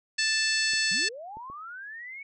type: harmonic tone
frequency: 880 Hz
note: A5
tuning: in tune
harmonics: 2 / 3 / 4 / 5 / 6 / 7 / 8 / 9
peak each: -28 / -31 / -37 / -29 / -33 / -37 / -42 / -35 dBFS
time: 0.18-1.09 s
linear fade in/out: 10 ms
type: clicks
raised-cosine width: 2 ms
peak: -34 dBFS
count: 3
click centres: 0.735 / 1.37 / 1.5 s
type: linear sweep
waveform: sine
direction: up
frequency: 155.56 to 2247 Hz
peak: -38 dBFS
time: 0.91-2.23 s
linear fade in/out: 5 ms
effects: none